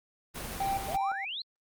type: noise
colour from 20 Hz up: pink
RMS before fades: -38 dBFS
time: 0.34-0.97 s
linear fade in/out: 20 ms
type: tone with tremolo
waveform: triangle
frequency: 784 Hz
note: G5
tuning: in tune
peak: -26 dBFS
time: 0.6-1.25 s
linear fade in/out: 5 ms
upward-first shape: square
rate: 2.9 Hz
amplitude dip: 65%
type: exponential sweep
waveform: sine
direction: up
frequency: 580 to 4321 Hz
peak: -34 dBFS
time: 0.88-1.42 s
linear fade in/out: 5 ms
effects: Opus 24 kbps